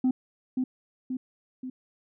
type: tone with echo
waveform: sine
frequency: 256.5 Hz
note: C4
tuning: 34 cents flat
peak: -18 dBFS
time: 0.04-0.11 s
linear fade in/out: 5 ms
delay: 530 ms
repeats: 3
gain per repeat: -5 dB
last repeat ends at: 1.7 s
effects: tanh soft clip ceiling -19 dBFS